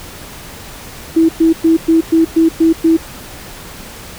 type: tone bursts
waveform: sine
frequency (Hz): 326.1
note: E4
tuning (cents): -19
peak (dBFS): -6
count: 8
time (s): 1.16-2.97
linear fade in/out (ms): 10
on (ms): 130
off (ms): 110
effects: pink hiss -32 dBFS RMS until 4.18 s